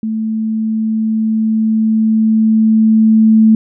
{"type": "tone with level ramp", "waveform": "sine", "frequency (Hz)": 220, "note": "A3", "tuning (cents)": 0, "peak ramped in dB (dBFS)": [-15, -4], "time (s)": [0.03, 3.55], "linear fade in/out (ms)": 2, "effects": []}